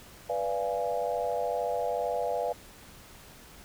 sine chord, B diminished seventh, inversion none, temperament equal with one note detuned, 493.9 / 587.3 / 689.6 / 830.6 Hz, B4 / D5 / F5 / Ab5, 0 / 0 / -22 / 0 cents, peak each -32 / -33 / -32 / -36 dBFS, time 0.29-2.53 s, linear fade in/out 10 ms, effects pink hiss -51 dBFS RMS until 3.64 s

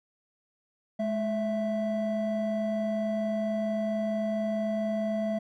triangle tone pair together, 212.2 / 661 Hz, G#3 / E5, +38 / +5 cents, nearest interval octave + minor sixth, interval 1967 cents, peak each -27 dBFS, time 0.99-5.39 s, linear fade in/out 10 ms, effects tanh soft clip ceiling -18 dBFS

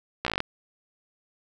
slowing click train, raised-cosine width 0.3 ms, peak -10 dBFS, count 9, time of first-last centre 0.25-0.404 s, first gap 15 ms, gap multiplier 1.07, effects none

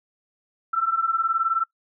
sine beating tone pair, 1325 / 1344 Hz, E6 / E6, +9 / +33 cents, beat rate 19 Hz, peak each -24 / -22 dBFS, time 0.73-1.64 s, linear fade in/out 10 ms, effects noise-tail reverb RT60 0.1 s tail -20 dB re dry

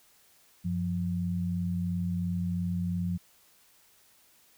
sine tone pair together, 93.39 / 176.3 Hz, F#2 / F3, +17 / +17 cents, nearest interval major seventh, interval 1100 cents, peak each -33 / -29 dBFS, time 0.64-3.18 s, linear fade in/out 20 ms, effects white hiss -62 dBFS RMS until 4.57 s

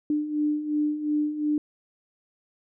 sine beating tone pair, 297.1 / 299.9 Hz, D4 / D4, +20 / +36 cents, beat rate 2.8 Hz, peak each -30 / -24 dBFS, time 0.1-1.58 s, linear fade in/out 2 ms, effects none

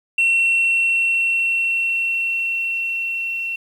sine tone with level ramp, 2716 Hz, F7, 49 cents flat, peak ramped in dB -11 to -22 dBFS, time 0.18-3.56 s, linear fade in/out 5 ms, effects tanh soft clip ceiling -12 dBFS + 8-bit

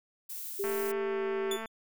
violet noise, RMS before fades -40 dBFS, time 0.29-0.92 s, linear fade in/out 10 ms
sine tone with pitch glide, 398.8 to 391 Hz, G4 to G4, +30 to -4 cents, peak -30 dBFS, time 0.59-1.57 s, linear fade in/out 10 ms, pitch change -34 cents, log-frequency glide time 0.89-1.23 s
click train, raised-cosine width 0.5 ms, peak -25 dBFS, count 228, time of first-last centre 0.64-1.658 s, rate 223 Hz
sawtooth tone with exponential decay, 3480 Hz, A7, 20 cents flat, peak -28 dBFS, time 1.51-1.68 s, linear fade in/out 5 ms, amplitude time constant 36 ms
effects none

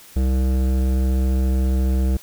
triangle tone with hard clipping, 64.8 Hz, C2, 16 cents flat, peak -18 dBFS, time 0.16-2.17 s, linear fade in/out 5 ms, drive 18 dB, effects white hiss -45 dBFS RMS until 2.22 s

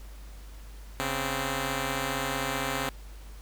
5% pulse tone pair together, 137.41 / 259.4 Hz, C#3 / C4, -15 / -15 cents, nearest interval major seventh, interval 1100 cents, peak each -20 / -20 dBFS, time 1-2.89 s, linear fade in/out 0 ms, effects added 50 Hz sine -42 dBFS peak until 3.41 s + pink hiss -54 dBFS RMS until 3.41 s

